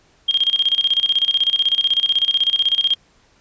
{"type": "tone with tremolo", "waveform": "sine", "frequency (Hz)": 3225, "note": "G7", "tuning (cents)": 48, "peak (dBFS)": -12, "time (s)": [0.28, 2.95], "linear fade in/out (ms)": 10, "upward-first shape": "square", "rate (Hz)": 16, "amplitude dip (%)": 80, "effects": ["pink hiss -56 dBFS RMS until 3.4 s", "resampled to 16000 Hz"]}